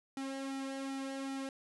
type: tone with flanger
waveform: sawtooth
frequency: 270.4 Hz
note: C#4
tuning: 43 cents flat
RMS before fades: -40 dBFS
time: 0.17-1.49 s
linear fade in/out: 2 ms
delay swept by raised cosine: 1.8 to 2.9 ms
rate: 2.6 Hz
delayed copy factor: -0.6
effects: resampled to 24000 Hz

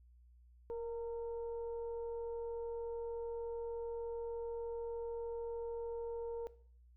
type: tone with frequency modulation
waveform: sine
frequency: 466.7 Hz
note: A#4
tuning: 2 cents sharp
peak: -38 dBFS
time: 0.7-6.47 s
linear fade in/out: 0 ms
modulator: 450 Hz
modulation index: 0.41
effects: noise-tail reverb RT60 0.5 s tail -17 dB re dry + added 60 Hz sine -60 dBFS peak until 6.96 s

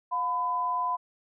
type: tone pair together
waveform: sine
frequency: 713 / 1005.1 Hz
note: F5 / B5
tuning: +36 / +30 cents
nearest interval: tritone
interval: 594 cents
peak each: -34 / -26 dBFS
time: 0.11-0.97 s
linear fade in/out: 20 ms
effects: none

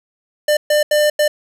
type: tone bursts at uneven times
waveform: square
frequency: 598 Hz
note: D5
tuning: 31 cents sharp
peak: -12 dBFS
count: 4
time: 0.48-0.57 / 0.7-0.83 / 0.91-1.1 / 1.19-1.28 s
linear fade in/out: 5 ms
effects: resampled to 32000 Hz + 7-bit

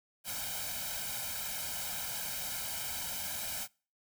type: noise with comb filter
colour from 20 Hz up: white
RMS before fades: -38 dBFS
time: 0.24-3.68 s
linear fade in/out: 50 ms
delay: 1.3 ms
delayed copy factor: +0.9
effects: noise-tail reverb RT60 0.4 s tail -26 dB re dry

